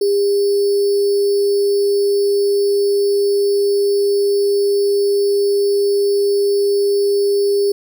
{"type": "tone with sample-and-hold", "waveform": "sine", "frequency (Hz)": 402.3, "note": "G4", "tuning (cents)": 45, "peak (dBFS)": -12, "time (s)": [0.01, 7.72], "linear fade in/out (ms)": 5, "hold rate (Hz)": 4900, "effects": []}